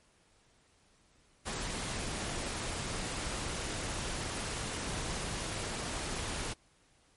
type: noise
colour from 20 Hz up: pink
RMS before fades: -37 dBFS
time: 1.45-6.54 s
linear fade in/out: 20 ms
effects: pink hiss -67 dBFS RMS until 7.16 s + MP3 48 kbps